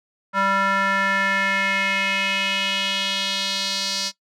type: tone with band-pass filter sweep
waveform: square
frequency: 195.4 Hz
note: G3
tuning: 5 cents flat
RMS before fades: -22 dBFS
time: 0.33-4.12 s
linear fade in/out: 50 ms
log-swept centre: 1300 to 4800 Hz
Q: 3
effects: noise-tail reverb RT60 0.1 s tail -18 dB re dry